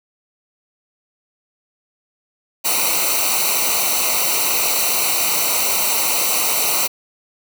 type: noise with comb filter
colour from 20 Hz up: white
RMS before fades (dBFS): -18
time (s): 2.64-6.88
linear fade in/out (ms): 20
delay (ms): 0.59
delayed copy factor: -0.95
effects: none